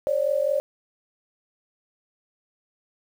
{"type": "tone pair together", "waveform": "sine", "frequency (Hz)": [545, 589.8], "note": ["C#5", "D5"], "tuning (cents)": [-29, 7], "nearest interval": "minor second", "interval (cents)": 136, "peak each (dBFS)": -23, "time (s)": [0.07, 0.6], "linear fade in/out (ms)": 0, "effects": ["8-bit"]}